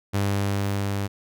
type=tone with level ramp; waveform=sawtooth; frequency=99.9 Hz; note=G2; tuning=33 cents sharp; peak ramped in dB=-17 to -21 dBFS; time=0.13-1.08 s; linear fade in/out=20 ms; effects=none